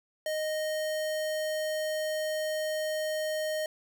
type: tone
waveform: square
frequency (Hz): 620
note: D#5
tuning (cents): -6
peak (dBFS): -30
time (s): 0.26-3.66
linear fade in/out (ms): 2
effects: 11-bit